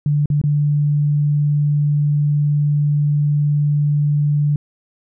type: tone with dropouts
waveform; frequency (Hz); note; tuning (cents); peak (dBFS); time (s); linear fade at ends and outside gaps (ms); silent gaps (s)
sine; 146.83; D3; 0; -13; 0.06-4.56; 2; 0.258-0.301 / 0.415-0.438
effects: none